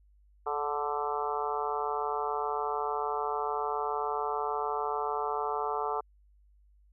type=harmonic tone with a mistuned harmonic; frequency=146.83 Hz; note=D3; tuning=in tune; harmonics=3 / 4 / 5 / 6 / 7 / 8 / 9; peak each=-35 / -44 / -36 / -35 / -39 / -36 / -40 dBFS; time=0.46-6.01 s; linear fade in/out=10 ms; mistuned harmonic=3; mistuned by=-17 cents; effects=added 50 Hz sine -59 dBFS peak until 6.92 s